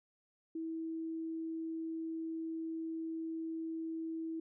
sine tone, 324.7 Hz, E4, 26 cents flat, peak -37 dBFS, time 0.55-4.4 s, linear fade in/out 5 ms, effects none

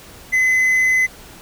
triangle tone, 2031 Hz, B6, 48 cents sharp, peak -11 dBFS, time 0.32-1.07 s, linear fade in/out 20 ms, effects pink hiss -41 dBFS RMS until 1.41 s

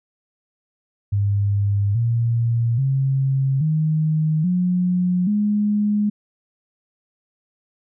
sine tone with pitch steps, 101.1 / 116.81 / 134.95 / 155.92 / 180.14 / 208.1 Hz, G#2 / A#2 / C#3 / D#3 / F#3 / G#3, -46 / +4 / -46 / +4 / -46 / +4 cents, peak -16 dBFS, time 1.12-6.1 s, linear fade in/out 10 ms, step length 830 ms, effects none

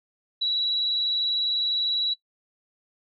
sine tone with vibrato, 3906 Hz, B7, 20 cents flat, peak -22 dBFS, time 0.41-2.14 s, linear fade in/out 10 ms, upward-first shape sine, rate 20 Hz, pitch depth 20 cents each way, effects noise-tail reverb RT60 0.1 s tail -18 dB re dry

